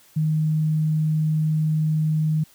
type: tone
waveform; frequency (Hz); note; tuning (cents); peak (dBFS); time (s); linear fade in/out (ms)
sine; 155.56; D#3; 0; -18; 0.16-2.44; 10
effects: white hiss -54 dBFS RMS until 2.54 s